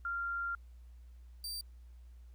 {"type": "tone pair in turn", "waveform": ["sine", "sawtooth"], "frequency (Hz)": [1388, 4669], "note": ["F6", "D8"], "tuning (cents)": [-11, -11], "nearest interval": "octave + major sixth", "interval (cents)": 2100, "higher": "second", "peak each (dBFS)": [-34, -36], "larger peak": "first", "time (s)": [[0.05, 0.55], [1.44, 1.61]], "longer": "first", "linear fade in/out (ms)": 2, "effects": ["added 60 Hz sine -51 dBFS peak until 2.34 s", "pink hiss -75 dBFS RMS until 2.34 s"]}